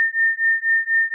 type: beating tone pair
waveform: sine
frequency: 1812 / 1816.1 Hz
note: A#6 / A#6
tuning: -50 / -46 cents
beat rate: 4.1 Hz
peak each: -19 dBFS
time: 0-1.14 s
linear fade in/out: 0 ms
effects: none